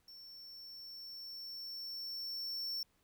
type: tone with level ramp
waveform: square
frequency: 5430 Hz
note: F8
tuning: 50 cents flat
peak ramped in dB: -52 to -37 dBFS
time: 0.08-2.83 s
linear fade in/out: 2 ms
effects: pink hiss -75 dBFS RMS until 3.03 s